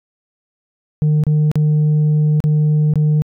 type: tone with dropouts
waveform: sine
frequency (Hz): 151.8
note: D#3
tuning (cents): -42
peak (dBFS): -8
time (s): 1.02-3.22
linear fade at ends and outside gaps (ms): 0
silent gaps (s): 1.237-1.267 / 1.515-1.556 / 2.403-2.44 / 2.937-2.957
effects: tanh soft clip ceiling -10 dBFS